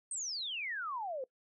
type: exponential sweep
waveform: sine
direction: down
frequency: 8690 to 495.6 Hz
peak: -36 dBFS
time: 0.11-1.24 s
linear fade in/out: 2 ms
effects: noise-tail reverb RT60 0.1 s tail -21 dB re dry